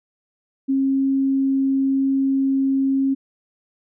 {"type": "tone", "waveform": "sine", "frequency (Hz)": 270.1, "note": "C#4", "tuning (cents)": -45, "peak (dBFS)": -16, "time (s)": [0.68, 3.15], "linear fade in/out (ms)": 20, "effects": []}